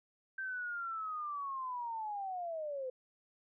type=linear sweep; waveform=sine; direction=down; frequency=1568 to 501 Hz; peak=-37 dBFS; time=0.38-2.9 s; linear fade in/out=5 ms; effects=none

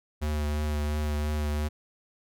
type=tone with vibrato; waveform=square; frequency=74.9 Hz; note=D2; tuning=35 cents sharp; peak=-27 dBFS; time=0.21-1.69 s; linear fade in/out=20 ms; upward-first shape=triangle; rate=2.9 Hz; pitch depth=23 cents each way; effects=none

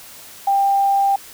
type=tone; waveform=sine; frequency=792 Hz; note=G5; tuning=18 cents sharp; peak=-13 dBFS; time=0.47-1.16 s; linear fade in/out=5 ms; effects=white hiss -40 dBFS RMS until 1.33 s

